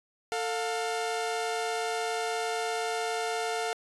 sawtooth tone pair together, 447 / 709 Hz, A4 / F5, +27 / +26 cents, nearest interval minor sixth, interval 799 cents, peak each -28 dBFS, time 0.32-3.73 s, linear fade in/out 0 ms, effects resampled to 24000 Hz

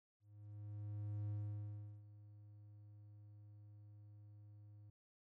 triangle tone with ADSR envelope, 104 Hz, G#2, 3 cents sharp, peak -38 dBFS, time 0.2-4.9 s, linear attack 1100 ms, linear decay 720 ms, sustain -17 dB, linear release 4 ms, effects none

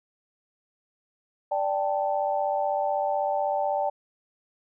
sine chord, D suspended fourth, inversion none, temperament equal, 587.3 / 784 / 880 Hz, D5 / G5 / A5, 0 / 0 / 0 cents, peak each -27 / -27 / -30 dBFS, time 1.51-3.9 s, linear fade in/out 10 ms, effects none

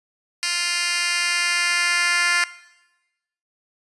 10% pulse tone with high-pass filter sweep, 349.2 Hz, F4, in tune, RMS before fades -21 dBFS, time 0.43-2.44 s, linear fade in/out 0 ms, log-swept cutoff 3100 to 1800 Hz, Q 1.4, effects noise-tail reverb RT60 1.0 s tail -18 dB re dry + resampled to 24000 Hz

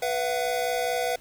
square chord, B suspended fourth, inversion none, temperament equal with one note detuned, 493.9 / 675.4 / 740 Hz, B4 / E5 / F#5, 0 / +42 / 0 cents, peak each -29 / -30 / -31 dBFS, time 0.02-1.16 s, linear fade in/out 5 ms, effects pink hiss -53 dBFS RMS until 1.2 s

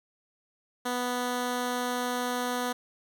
10% pulse tone, 246.9 Hz, B3, in tune, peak -20 dBFS, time 0.85-2.73 s, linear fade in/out 10 ms, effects none

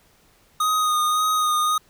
square tone with vibrato, 1241 Hz, D#6, 5 cents flat, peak -19 dBFS, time 0.6-1.78 s, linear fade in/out 5 ms, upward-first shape sine, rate 1.8 Hz, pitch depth 21 cents each way, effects pink hiss -58 dBFS RMS until 1.89 s

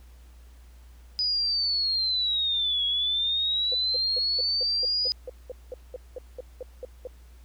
sine linear two-way sweep, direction down then up, 4978 to 3322 to 4978 Hz, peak -23 dBFS, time 1.19-5.12 s, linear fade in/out 0 ms, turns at 2.85 s
sine tone bursts, 505 Hz, B4, 39 cents sharp, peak -32 dBFS, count 16, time 3.72-7.072 s, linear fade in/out 2 ms, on 22 ms, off 200 ms
effects added 60 Hz sine -47 dBFS peak until 7.44 s + pink hiss -61 dBFS RMS until 7.44 s

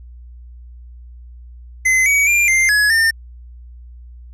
square tone with pitch steps, 2050 / 2264 / 2389 / 2096 / 1687 / 1808 Hz, C7 / C#7 / D7 / C7 / G#6 / A6, -36 / +36 / +29 / +2 / +27 / +47 cents, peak -12 dBFS, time 1.85-3.11 s, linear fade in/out 10 ms, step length 210 ms, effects added 60 Hz sine -35 dBFS peak until 4.33 s + low-pass 11000 Hz 12 dB/octave

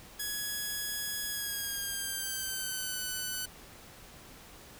5% pulse tone with pitch glide, 1675 to 1500.9 Hz, G#6 to F#6, +14 to +24 cents, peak -23 dBFS, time 0.19-3.46 s, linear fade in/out 10 ms, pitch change -190 cents, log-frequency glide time 1.28-2.99 s, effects pink hiss -52 dBFS RMS until 4.79 s

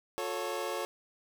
25% pulse chord, F augmented, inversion none, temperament equal with one note detuned, 357.4 / 440 / 554.4 Hz, F4 / A4 / C#5, +40 / 0 / 0 cents, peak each -35 / -34 / -33 dBFS, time 0.18-0.85 s, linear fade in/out 0 ms, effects none

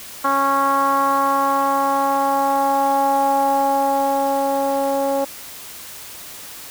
10% pulse tone with low-pass filter sweep, 275.5 Hz, C#4, 11 cents flat, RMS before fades -18 dBFS, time 0.24-5.25 s, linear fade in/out 10 ms, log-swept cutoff 1200 to 660 Hz, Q 4.2, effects white hiss -36 dBFS RMS until 6.7 s

